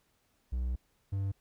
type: tone pair in turn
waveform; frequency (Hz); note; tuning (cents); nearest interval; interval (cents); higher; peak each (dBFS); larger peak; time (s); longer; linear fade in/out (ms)
triangle; 62 / 98.02; B1 / G2; +7 / 0; minor sixth; 793; second; -28; neither; 0.52-0.76 / 1.12-1.32; first; 10
effects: pink hiss -73 dBFS RMS until 1.4 s